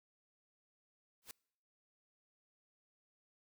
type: noise with exponential growth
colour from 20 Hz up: white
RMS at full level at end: -44 dBFS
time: 1.22-1.31 s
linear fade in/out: 1 ms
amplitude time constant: 19 ms
effects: noise-tail reverb RT60 0.7 s tail -26 dB re dry